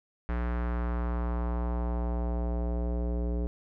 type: tone with low-pass filter sweep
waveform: square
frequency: 59.6 Hz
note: A#1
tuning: 39 cents sharp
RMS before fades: -30 dBFS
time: 0.29-3.47 s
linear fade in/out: 0 ms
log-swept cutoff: 1700 to 470 Hz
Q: 1.7
effects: none